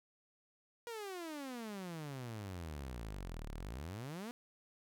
sawtooth exponential two-way sweep, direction down then up, 482.2 to 34.67 to 249.5 Hz, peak -39 dBFS, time 0.87-4.31 s, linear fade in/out 0 ms, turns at 3.51 s, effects none

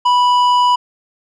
sine tone with tanh clipping, 985 Hz, B5, 5 cents flat, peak -11 dBFS, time 0.05-0.76 s, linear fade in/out 10 ms, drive 10 dB, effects none

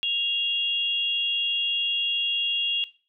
sine tone pair together, 2794 / 3317 Hz, F7 / G#7, 0 / -3 cents, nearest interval minor third, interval 297 cents, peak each -26 dBFS, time 0.03-2.84 s, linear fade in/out 0 ms, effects noise-tail reverb RT60 0.4 s tail -18 dB re dry

